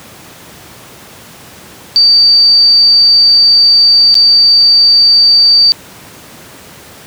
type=tone with dropouts; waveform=sine; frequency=4623 Hz; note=D8; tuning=28 cents flat; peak=-3 dBFS; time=1.96-5.72 s; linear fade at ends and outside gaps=0 ms; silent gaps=4.143-4.153 s; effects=pink hiss -34 dBFS RMS until 7.06 s + high-pass 100 Hz 12 dB/octave